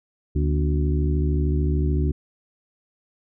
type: harmonic tone with a mistuned harmonic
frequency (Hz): 73.42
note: D2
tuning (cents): 0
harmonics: 1 / 2 / 3 / 4 / 5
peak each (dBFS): -20 / -25 / -32 / -30 / -31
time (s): 0.35-2.12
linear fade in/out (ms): 10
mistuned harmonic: 3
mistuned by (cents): +130
effects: none